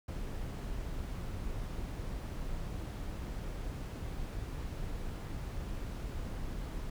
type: noise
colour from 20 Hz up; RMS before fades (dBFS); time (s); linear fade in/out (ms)
brown; -39; 0.08-6.9; 5
effects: none